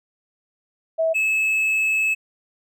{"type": "tone pair in turn", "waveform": ["sine", "triangle"], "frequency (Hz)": [649, 2596], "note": ["E5", "E7"], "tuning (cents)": [-27, -27], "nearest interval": "2 octaves", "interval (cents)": 2400, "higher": "second", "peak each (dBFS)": [-17, -16], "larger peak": "second", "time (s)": [[0.98, 1.14], [1.14, 2.15]], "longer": "second", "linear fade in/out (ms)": 20, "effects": []}